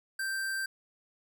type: tone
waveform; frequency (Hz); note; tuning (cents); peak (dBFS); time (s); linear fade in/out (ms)
square; 1568; G6; 0; -32; 0.19-0.66; 5
effects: none